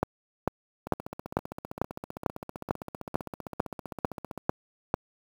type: two click trains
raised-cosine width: 1 ms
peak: -22 / -9 dBFS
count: 55 / 12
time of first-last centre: 0.87-4.376 / 0.03-4.941 s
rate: 15.4 / 2.24 Hz
effects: high-pass 60 Hz 12 dB/octave + 7-bit